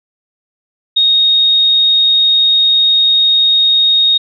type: tone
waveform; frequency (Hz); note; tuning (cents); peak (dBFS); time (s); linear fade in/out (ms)
sine; 3729; A#7; 0; -7; 0.96-4.18; 10
effects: none